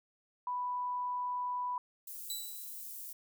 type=tone; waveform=sine; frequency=989 Hz; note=B5; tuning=2 cents sharp; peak=-33 dBFS; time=0.47-1.78 s; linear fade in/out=2 ms
type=high-pass noise; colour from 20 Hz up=white; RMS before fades=-45 dBFS; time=2.07-3.13 s; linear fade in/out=5 ms; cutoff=11000 Hz; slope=12 dB/octave
type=tone with exponential decay; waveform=20% pulse; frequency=3962 Hz; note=B7; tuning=5 cents sharp; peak=-29 dBFS; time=2.3-2.86 s; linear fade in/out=1 ms; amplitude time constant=120 ms
effects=none